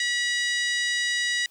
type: harmonic tone with a mistuned harmonic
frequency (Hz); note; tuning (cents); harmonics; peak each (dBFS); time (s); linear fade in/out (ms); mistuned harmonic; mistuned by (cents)
970; B5; -31; 2 / 3 / 4 / 5 / 6 / 7 / 8 / 9; -25 / -33 / -30 / -34 / -38 / -40 / -41 / -41; 0-1.46; 2; 4; -27
effects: white hiss -59 dBFS RMS until 1.5 s